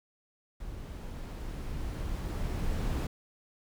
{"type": "noise with level ramp", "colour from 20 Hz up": "brown", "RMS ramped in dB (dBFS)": [-42, -30], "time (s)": [0.6, 3.07], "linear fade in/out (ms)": 5, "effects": []}